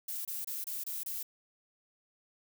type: noise bursts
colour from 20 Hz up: violet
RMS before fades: -38 dBFS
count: 6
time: 0.08-1.23 s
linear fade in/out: 5 ms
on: 170 ms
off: 26 ms
effects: none